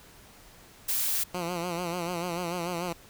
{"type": "noise", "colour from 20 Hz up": "blue", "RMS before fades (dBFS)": -28, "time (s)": [0.88, 1.24], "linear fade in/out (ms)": 10}
{"type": "tone with vibrato", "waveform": "10% pulse", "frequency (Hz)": 174.2, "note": "F3", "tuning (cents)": -4, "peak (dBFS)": -22, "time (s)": [1.34, 2.93], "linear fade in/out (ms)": 5, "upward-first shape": "sine", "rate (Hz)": 6.8, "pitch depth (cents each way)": 74}
{"effects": ["pink hiss -53 dBFS RMS until 3.09 s"]}